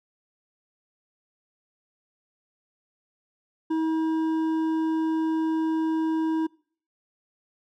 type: tone with hard clipping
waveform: sine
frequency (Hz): 320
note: D#4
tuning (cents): +49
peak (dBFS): -24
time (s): 3.7-6.47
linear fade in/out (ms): 10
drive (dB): 7
effects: noise-tail reverb RT60 0.5 s tail -24 dB re dry